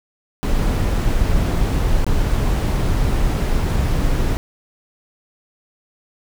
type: noise with dropouts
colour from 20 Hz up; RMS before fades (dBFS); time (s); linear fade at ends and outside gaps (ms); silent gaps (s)
brown; -17; 0.43-4.37; 0; 2.044-2.066
effects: none